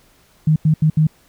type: tone bursts at uneven times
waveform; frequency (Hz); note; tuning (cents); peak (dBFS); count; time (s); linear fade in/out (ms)
sine; 155.56; D#3; 0; -10; 4; 0.47-0.56 / 0.65-0.74 / 0.82-0.9 / 0.97-1.07; 5
effects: pink hiss -54 dBFS RMS until 1.28 s